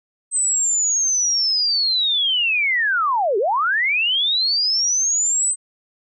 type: linear two-way sweep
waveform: sine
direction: down then up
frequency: 8240 to 370 to 8240 Hz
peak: -16 dBFS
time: 0.31-5.56 s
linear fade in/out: 50 ms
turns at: 3.38 s
effects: none